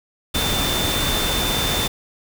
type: tone in noise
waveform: sine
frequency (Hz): 3558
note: A7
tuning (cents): +19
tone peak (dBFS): -24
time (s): 0.34-1.88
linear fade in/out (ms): 10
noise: pink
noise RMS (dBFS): -22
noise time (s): 0.34-1.88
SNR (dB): -5
effects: none